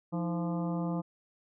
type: harmonic tone with a mistuned harmonic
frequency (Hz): 172.5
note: F3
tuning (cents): -21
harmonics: 1 / 2 / 3 / 4 / 5 / 6 / 7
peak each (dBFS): -31 / -37 / -41 / -43 / -45 / -47 / -48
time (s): 0.12-1.02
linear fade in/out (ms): 20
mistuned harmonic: 2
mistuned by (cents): -130
effects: none